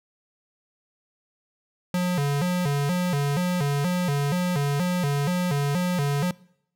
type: tone with vibrato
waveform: square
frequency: 160 Hz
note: D#3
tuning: 49 cents sharp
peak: -22 dBFS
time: 1.94-6.31 s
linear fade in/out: 2 ms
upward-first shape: square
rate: 2.1 Hz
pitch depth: 200 cents each way
effects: noise-tail reverb RT60 0.7 s tail -23 dB re dry